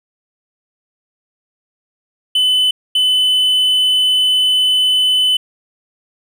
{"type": "tone bursts at uneven times", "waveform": "triangle", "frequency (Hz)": 3016, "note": "F#7", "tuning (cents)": 32, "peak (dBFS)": -9, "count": 2, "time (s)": [[2.35, 2.71], [2.95, 5.37]], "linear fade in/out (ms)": 5, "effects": []}